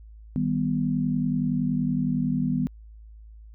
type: chord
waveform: sine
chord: Eb augmented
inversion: none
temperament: equal with one note detuned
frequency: 156.37 / 196 / 246.9 Hz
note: Eb3 / G3 / B3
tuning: +9 / 0 / 0 cents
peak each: -27 / -28 / -25 dBFS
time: 0.36-2.67 s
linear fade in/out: 0 ms
effects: added 54 Hz sine -43 dBFS peak until 3.54 s